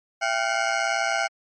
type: ring-modulated tone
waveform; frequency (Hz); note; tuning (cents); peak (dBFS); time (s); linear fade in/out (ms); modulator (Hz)
20% pulse; 730; F#5; -24; -14; 0.21-1.28; 20; 58.8
effects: low-pass 9000 Hz 12 dB/octave + MP3 32 kbps